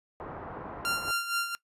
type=low-pass noise; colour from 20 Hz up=white; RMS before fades=-41 dBFS; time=0.2-1.11 s; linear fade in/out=0 ms; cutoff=1200 Hz; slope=24 dB/octave
type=tone with tremolo; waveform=sawtooth; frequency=1387 Hz; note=F6; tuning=12 cents flat; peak=-22 dBFS; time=0.85-1.55 s; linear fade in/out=0 ms; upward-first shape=sine; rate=4.3 Hz; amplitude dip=65%
effects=noise-tail reverb RT60 0.1 s tail -21 dB re dry + resampled to 32000 Hz

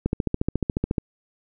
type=click train; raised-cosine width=3 ms; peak=-9 dBFS; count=14; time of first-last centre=0.06-0.982 s; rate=14.1 Hz; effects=none

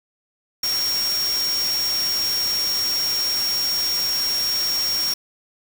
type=tone in noise; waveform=sine; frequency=5560 Hz; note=F8; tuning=9 cents flat; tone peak=-20 dBFS; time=0.63-5.14 s; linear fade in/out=5 ms; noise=white; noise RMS=-29 dBFS; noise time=0.63-5.14 s; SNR=+6 dB; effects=none

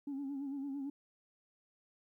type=tone with vibrato; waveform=sine; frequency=277.3 Hz; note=C#4; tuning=1 cent sharp; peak=-36 dBFS; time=0.07-0.9 s; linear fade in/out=5 ms; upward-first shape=sine; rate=8.9 Hz; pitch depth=63 cents each way; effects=tanh soft clip ceiling -35 dBFS + 13-bit

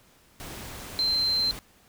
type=tone in noise; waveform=sine; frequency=4118 Hz; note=C8; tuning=28 cents flat; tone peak=-22 dBFS; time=0.99-1.51 s; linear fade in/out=0 ms; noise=pink; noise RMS=-40 dBFS; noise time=0.4-1.59 s; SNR=+15 dB; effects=pink hiss -59 dBFS RMS until 1.88 s

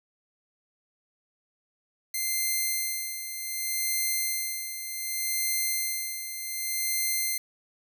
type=tone with tremolo; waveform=5% pulse; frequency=2085 Hz; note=C7; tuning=7 cents flat; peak=-15 dBFS; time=2.14-7.38 s; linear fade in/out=5 ms; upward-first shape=sine; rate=0.66 Hz; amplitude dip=65%; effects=none

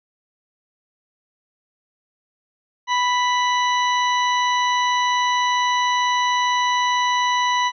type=harmonic tone; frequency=987.8 Hz; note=B5; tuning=in tune; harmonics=1 / 2 / 3 / 4 / 6; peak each=-18 / -24 / -28 / -30 / -34 dBFS; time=2.87-7.72 s; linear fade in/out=50 ms; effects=none

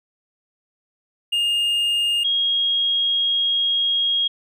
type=tone pair in turn; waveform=triangle / sine; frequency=2830 / 3272 Hz; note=F7 / G#7; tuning=+22 / -26 cents; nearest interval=minor third; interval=252 cents; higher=second; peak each=-16 / -17 dBFS; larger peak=first; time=1.32-2.24 / 2.24-4.28 s; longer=second; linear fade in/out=10 ms; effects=none

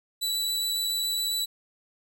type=tone with vibrato; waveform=sawtooth; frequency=3951 Hz; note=B7; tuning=in tune; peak=-23 dBFS; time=0.21-1.46 s; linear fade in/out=20 ms; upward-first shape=triangle; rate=7.2 Hz; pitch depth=9 cents each way; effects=none

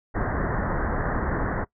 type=low-pass noise; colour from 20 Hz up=pink; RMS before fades=-26 dBFS; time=0.14-1.65 s; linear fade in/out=20 ms; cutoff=1900 Hz; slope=96 dB/octave; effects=noise-tail reverb RT60 0.1 s tail -20 dB re dry

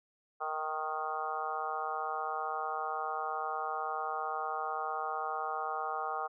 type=harmonic tone with a mistuned harmonic; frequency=155.56 Hz; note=D#3; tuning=in tune; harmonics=3 / 4 / 5 / 6 / 7 / 8 / 9; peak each=-44 / -45 / -37 / -46 / -41 / -38 / -45 dBFS; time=0.4-6.28 s; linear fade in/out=20 ms; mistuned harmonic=4; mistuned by=+21 cents; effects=none

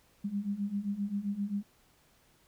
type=beating tone pair; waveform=sine; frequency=197.5 / 205.1 Hz; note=G3 / G#3; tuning=+13 / -21 cents; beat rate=7.6 Hz; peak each=-36 / -33 dBFS; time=0.24-1.63 s; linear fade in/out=10 ms; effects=pink hiss -66 dBFS RMS until 2.47 s

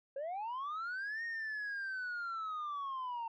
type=linear two-way sweep; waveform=sine; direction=up then down; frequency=528 to 1864.7 to 903 Hz; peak=-35 dBFS; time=0.16-3.28 s; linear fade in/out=5 ms; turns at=1.24 s; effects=tanh soft clip ceiling -36 dBFS

